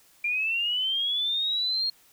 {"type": "linear sweep", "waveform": "sine", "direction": "up", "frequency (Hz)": [2375, 4271], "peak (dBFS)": -24, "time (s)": [0.24, 1.9], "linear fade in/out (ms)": 5, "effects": ["white hiss -59 dBFS RMS until 2.12 s"]}